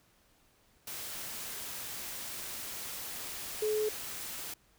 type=tone in noise; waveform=sine; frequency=428 Hz; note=A4; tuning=48 cents flat; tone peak=-28 dBFS; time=3.62-3.89 s; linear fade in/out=5 ms; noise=white; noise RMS=-41 dBFS; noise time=0.87-4.54 s; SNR=+10 dB; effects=pink hiss -67 dBFS RMS until 4.78 s